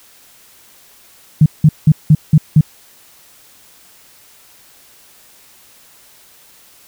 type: tone bursts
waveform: sine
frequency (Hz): 153.5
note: D#3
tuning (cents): -23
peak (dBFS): -3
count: 6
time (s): 1.41-2.61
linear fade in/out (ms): 5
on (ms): 50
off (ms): 180
effects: white hiss -46 dBFS RMS until 6.87 s